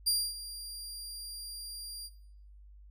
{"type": "tone with ADSR envelope", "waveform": "25% pulse", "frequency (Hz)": 4778, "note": "D8", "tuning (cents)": 29, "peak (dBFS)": -20, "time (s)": [0.06, 2.1], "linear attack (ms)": 15, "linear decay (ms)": 260, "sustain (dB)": -16, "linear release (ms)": 46, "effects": ["noise-tail reverb RT60 0.7 s tail -17 dB re dry", "added 50 Hz sine -51 dBFS peak until 2.9 s"]}